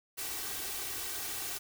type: noise with comb filter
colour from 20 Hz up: white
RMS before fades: -38 dBFS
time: 0.17-1.59 s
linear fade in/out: 20 ms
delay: 2.6 ms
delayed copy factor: +0.65
effects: none